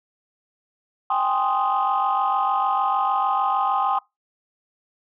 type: chord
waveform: sine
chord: Ab major seventh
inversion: third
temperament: equal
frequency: 784 / 830.6 / 1046.5 / 1244.5 Hz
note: G5 / Ab5 / C6 / Eb6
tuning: 0 / 0 / 0 / 0 cents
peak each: -22 / -26 / -23 / -24 dBFS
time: 1.1-3.99 s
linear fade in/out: 5 ms
effects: noise-tail reverb RT60 0.2 s tail -23 dB re dry + tanh soft clip ceiling -12 dBFS